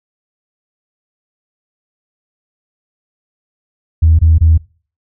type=tone bursts; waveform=sine; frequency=80.6 Hz; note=E2; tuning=38 cents flat; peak=-4 dBFS; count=3; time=4.02-4.578 s; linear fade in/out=10 ms; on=170 ms; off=24 ms; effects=noise-tail reverb RT60 0.4 s tail -23 dB re dry + tanh soft clip ceiling 0 dBFS